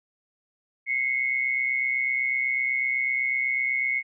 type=tone pair together; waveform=sine; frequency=2063 / 2191 Hz; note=C7 / C#7; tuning=-25 / -21 cents; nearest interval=minor second; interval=104 cents; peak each=-28 / -24 dBFS; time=0.86-4.03 s; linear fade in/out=50 ms; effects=none